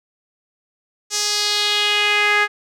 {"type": "tone with band-pass filter sweep", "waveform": "sawtooth", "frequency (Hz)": 415.3, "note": "G#4", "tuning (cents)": 0, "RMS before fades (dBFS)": -18, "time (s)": [1.1, 2.48], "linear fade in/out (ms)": 50, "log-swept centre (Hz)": [6200, 1800], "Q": 2.6, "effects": []}